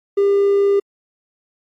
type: tone with amplitude modulation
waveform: triangle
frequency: 400 Hz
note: G4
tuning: 35 cents sharp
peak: -8 dBFS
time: 0.17-0.8 s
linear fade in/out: 10 ms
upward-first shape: sine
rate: 65 Hz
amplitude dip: 25%
effects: tanh soft clip ceiling -6 dBFS + AAC 64 kbps